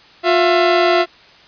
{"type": "tone pair together", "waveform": "sawtooth", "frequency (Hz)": [355.4, 670.3], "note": ["F4", "E5"], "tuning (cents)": [30, 29], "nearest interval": "major seventh", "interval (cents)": 1099, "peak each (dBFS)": -10, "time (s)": [0.23, 1.06], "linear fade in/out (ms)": 50, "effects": ["white hiss -45 dBFS RMS until 1.47 s", "resampled to 11025 Hz"]}